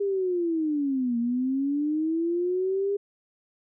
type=linear two-way sweep; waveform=sine; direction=down then up; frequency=406.6 to 232.1 to 406.6 Hz; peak=-23 dBFS; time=0-2.97 s; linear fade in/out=10 ms; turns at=1.18 s; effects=none